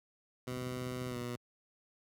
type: tone with pitch glide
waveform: 15% pulse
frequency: 126 to 121.71 Hz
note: B2 to B2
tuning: +35 to -25 cents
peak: -31 dBFS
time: 0.47-1.36 s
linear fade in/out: 5 ms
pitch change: -60 cents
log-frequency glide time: 1.08-1.17 s
type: click train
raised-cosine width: 5 ms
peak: -34 dBFS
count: 15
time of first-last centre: 0.52-1.217 s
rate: 20.1 Hz
effects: high-pass 80 Hz 12 dB/octave